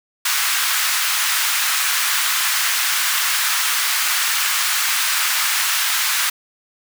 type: high-pass noise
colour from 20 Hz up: pink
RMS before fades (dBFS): -19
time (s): 0.25-6.3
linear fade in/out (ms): 5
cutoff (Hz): 1200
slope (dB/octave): 24
effects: none